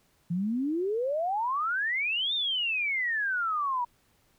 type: exponential two-way sweep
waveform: sine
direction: up then down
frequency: 164.81 to 3700 to 946 Hz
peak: -26 dBFS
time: 0.3-3.85 s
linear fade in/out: 10 ms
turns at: 2.34 s
effects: pink hiss -67 dBFS RMS until 4.38 s